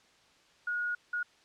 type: tone bursts at uneven times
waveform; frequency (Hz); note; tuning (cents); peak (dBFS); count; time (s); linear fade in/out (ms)
sine; 1445; F#6; -41; -30; 2; 0.67-0.95 / 1.13-1.23; 5
effects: white hiss -63 dBFS RMS until 1.44 s + low-pass 5000 Hz 12 dB/octave